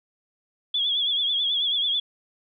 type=tone with vibrato; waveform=sine; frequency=3375 Hz; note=G#7; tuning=27 cents sharp; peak=-21 dBFS; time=0.74-2 s; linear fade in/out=5 ms; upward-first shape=triangle; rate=9.2 Hz; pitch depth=83 cents each way; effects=none